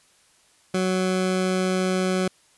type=tone; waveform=20% pulse; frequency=185.7 Hz; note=F#3; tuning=7 cents sharp; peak=-16 dBFS; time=0.74-2.28 s; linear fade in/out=5 ms; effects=white hiss -59 dBFS RMS until 2.57 s + resampled to 24000 Hz